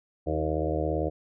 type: harmonic tone with a mistuned harmonic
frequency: 77.78 Hz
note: D#2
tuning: in tune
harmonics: 1 / 2 / 4 / 5 / 6 / 7 / 8 / 9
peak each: -31 / -35 / -32 / -36 / -33 / -33 / -35 / -36 dBFS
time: 0.26-1.1 s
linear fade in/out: 20 ms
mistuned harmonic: 4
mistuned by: +20 cents
effects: none